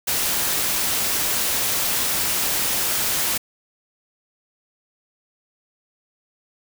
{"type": "noise", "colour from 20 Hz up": "white", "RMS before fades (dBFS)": -22, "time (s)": [0.07, 3.38], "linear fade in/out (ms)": 10, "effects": []}